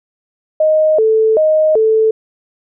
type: tone with vibrato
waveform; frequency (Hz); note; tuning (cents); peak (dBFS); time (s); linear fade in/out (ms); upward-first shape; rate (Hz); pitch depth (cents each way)
sine; 523.3; C5; 0; -8; 0.6-2.11; 5; square; 1.3; 300
effects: none